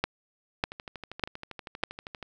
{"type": "two click trains", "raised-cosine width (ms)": 0.3, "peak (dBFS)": [-9, -23], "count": [4, 21], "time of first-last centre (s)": [[0.04, 1.836], [0.64, 2.227]], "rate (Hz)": [1.67, 12.6], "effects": []}